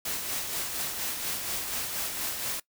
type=noise with tremolo; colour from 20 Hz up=white; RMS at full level=-31 dBFS; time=0.05-2.6 s; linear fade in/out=5 ms; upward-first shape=sine; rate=4.2 Hz; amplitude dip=40%; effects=noise-tail reverb RT60 0.1 s tail -21 dB re dry